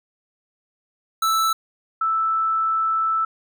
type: tone pair in turn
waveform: square / sine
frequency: 1318.5 / 1318.5 Hz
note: E6 / E6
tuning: 0 / 0 cents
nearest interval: unison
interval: 0 cents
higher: neither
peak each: -18 dBFS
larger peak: neither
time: 1.22-1.53 / 2.01-3.25 s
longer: second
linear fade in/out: 5 ms
effects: none